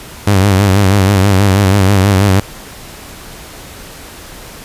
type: tone with vibrato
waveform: sawtooth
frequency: 98 Hz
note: G2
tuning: in tune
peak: -3 dBFS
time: 0.27-2.4 s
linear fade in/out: 5 ms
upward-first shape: sine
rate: 6.2 Hz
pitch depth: 83 cents each way
effects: pink hiss -32 dBFS RMS until 4.64 s + resampled to 32000 Hz